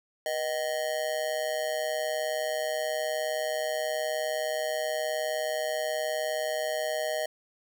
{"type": "tone with amplitude modulation", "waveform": "square", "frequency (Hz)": 622.3, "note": "D#5", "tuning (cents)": 0, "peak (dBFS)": -25, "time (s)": [0.26, 7.26], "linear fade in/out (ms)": 2, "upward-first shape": "sine", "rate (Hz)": 139, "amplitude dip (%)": 85, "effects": []}